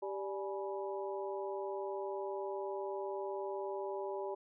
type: harmonic tone with a mistuned harmonic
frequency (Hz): 196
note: G3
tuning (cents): 0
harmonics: 2 / 3 / 4 / 5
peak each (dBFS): -39 / -43 / -45 / -47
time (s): 0.02-4.35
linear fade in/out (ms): 10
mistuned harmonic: 4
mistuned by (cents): +120
effects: none